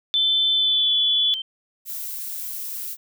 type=tone with pitch glide; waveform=sine; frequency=3520 to 3428 Hz; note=A7 to A7; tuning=0 to -46 cents; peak=-17 dBFS; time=0.14-1.34 s; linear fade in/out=0 ms; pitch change=-46 cents; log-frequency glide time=0.54-0.94 s
type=tone; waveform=sine; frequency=3117 Hz; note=G7; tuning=11 cents flat; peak=-26 dBFS; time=0.16-1.42 s; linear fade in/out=5 ms
type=noise; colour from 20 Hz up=violet; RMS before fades=-31 dBFS; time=1.85-2.97 s; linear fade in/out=50 ms
effects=none